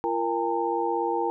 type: tone cluster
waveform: sine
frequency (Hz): 342.1 / 466.7 / 810 / 907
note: F4 / A#4 / G#5 / A#5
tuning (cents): -36 / +2 / -43 / -48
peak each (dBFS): -29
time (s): 0.04-1.3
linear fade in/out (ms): 0
effects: none